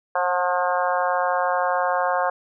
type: harmonic tone with a mistuned harmonic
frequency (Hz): 178.7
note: F3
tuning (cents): +40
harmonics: 3 / 4 / 5 / 6 / 7 / 8 / 9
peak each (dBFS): -25 / -24 / -27 / -26 / -31 / -31 / -31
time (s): 0.15-2.3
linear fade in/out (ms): 5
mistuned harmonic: 4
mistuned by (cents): +23
effects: none